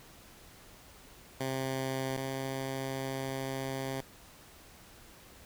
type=tone pair in turn; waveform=10% pulse; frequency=132.6 / 133.75 Hz; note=C3 / C3; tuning=+23 / +38 cents; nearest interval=unison; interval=15 cents; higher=second; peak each=-24 / -26 dBFS; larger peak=first; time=1.4-2.17 / 2.17-4.01 s; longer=second; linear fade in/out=5 ms; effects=pink hiss -55 dBFS RMS until 5.45 s